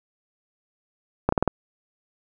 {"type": "clicks", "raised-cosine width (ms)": 1, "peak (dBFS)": -5, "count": 5, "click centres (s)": [1.29, 1.324, 1.378, 1.426, 1.477], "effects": []}